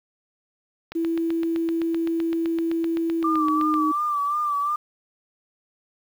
click train, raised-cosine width 0.3 ms, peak -19 dBFS, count 23, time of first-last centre 0.92-3.741 s, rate 7.8 Hz
sine tone with pitch glide, 331 to 308.8 Hz, E4 to D#4, +7 to -13 cents, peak -21 dBFS, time 0.95-3.92 s, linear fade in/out 10 ms, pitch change -120 cents, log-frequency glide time 3.2-3.44 s
sine tone with vibrato, 1174.7 Hz, D6, in tune, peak -21 dBFS, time 3.24-4.76 s, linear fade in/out 5 ms, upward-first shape sine, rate 2.8 Hz, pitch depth 52 cents each way
effects 8-bit

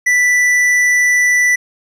triangle tone with tanh clipping, 1975.5 Hz, B6, in tune, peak -11 dBFS, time 0.06-1.56 s, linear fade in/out 10 ms, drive 14 dB, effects none

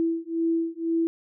sine beating tone pair, 329.6 / 331.6 Hz, E4 / E4, 0 / +10 cents, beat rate 2 Hz, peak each -26 dBFS, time 0-1.07 s, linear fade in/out 0 ms, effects none

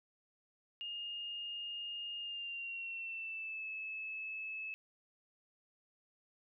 sine tone with pitch glide, 2836 to 2601 Hz, F7 to E7, +26 to -24 cents, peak -40 dBFS, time 0.81-4.74 s, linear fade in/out 0 ms, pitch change -150 cents, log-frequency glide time 2.19-3.68 s, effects none

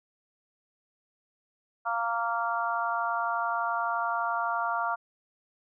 harmonic tone, 231.7 Hz, A#3, 10 cents flat, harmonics 3 / 4 / 5 / 6, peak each -32 / -32 / -32 / -32 dBFS, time 1.85-4.96 s, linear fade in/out 20 ms, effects none

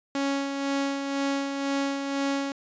sawtooth tone with tremolo, 277.2 Hz, C#4, in tune, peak -20 dBFS, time 0.15-2.52 s, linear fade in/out 2 ms, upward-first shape sine, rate 2 Hz, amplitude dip 45%, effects resampled to 16000 Hz

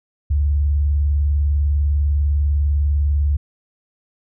sine tone with vibrato, 72.1 Hz, D2, 31 cents flat, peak -14 dBFS, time 0.3-3.37 s, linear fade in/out 10 ms, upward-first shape triangle, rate 20 Hz, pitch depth 190 cents each way, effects none

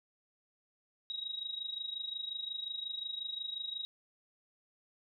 sine tone with amplitude modulation, 3813 Hz, A#7, 38 cents sharp, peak -34 dBFS, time 1.1-3.85 s, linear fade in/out 0 ms, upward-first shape sine, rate 25.6 Hz, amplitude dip 75%, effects none

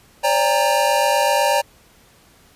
square tone cluster, 533 / 581 / 805 / 926 Hz, C5 / D5 / G5 / A#5, +32 / -19 / +46 / -12 cents, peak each -25 / -20 / -22 / -20 dBFS, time 0.23-1.62 s, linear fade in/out 20 ms, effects pink hiss -52 dBFS RMS until 2.55 s + resampled to 32000 Hz

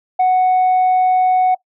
sine tone, 740 Hz, F#5, in tune, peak -8 dBFS, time 0.19-1.55 s, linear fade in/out 10 ms, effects noise-tail reverb RT60 0.1 s tail -21 dB re dry + tanh soft clip ceiling -9 dBFS

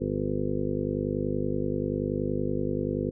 harmonic tone, 50.5 Hz, G#1, 48 cents flat, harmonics 1 / 2 / 3 / 4 / 5 / 7 / 8 / 9 / 10, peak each -38 / -36 / -34 / -37 / -32 / -33 / -36 / -35 / -36 dBFS, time 0-3.11 s, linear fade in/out 20 ms, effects none

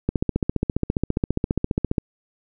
click train, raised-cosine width 3 ms, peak -7 dBFS, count 29, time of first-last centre 0.09-1.982 s, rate 14.8 Hz, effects none

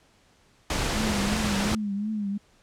pink noise, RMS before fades -27 dBFS, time 0.7-1.75 s, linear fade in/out 2 ms
sine tone with vibrato, 207.7 Hz, G#3, in tune, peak -26 dBFS, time 0.95-2.38 s, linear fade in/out 10 ms, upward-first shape triangle, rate 2.8 Hz, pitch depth 100 cents each way
effects pink hiss -61 dBFS RMS until 2.62 s + low-pass 8000 Hz 12 dB/octave

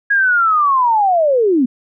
sine linear sweep, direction down, 1661.2 to 233.1 Hz, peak -10 dBFS, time 0.1-1.66 s, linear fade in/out 10 ms, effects none

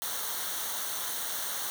white noise with comb filter, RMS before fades -34 dBFS, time 0.02-1.7 s, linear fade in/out 0 ms, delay 0.4 ms, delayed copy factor -0.7, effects none

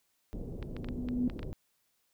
pink low-pass noise, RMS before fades -40 dBFS, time 0.33-1.53 s, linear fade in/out 0 ms, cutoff 470 Hz, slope 24 dB/octave
sine tone with exponential growth, 246.9 Hz, B3, in tune, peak -25 dBFS, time 0.4-1.28 s, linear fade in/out 2 ms, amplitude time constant 190 ms
clicks, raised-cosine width 0.3 ms, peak -29 dBFS, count 8, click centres 0.627 / 0.766 / 0.845 / 0.887 / 1.087 / 1.299 / 1.393 / 1.43 s
effects white hiss -75 dBFS RMS until 2.13 s

